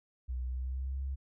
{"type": "tone with pitch glide", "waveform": "sine", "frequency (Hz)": [62.5, 67.37], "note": ["B1", "C#2"], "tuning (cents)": [21, -49], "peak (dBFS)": -33, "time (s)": [0.28, 1.16], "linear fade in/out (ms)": 20, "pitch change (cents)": 130, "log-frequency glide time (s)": [0.46, 1], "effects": []}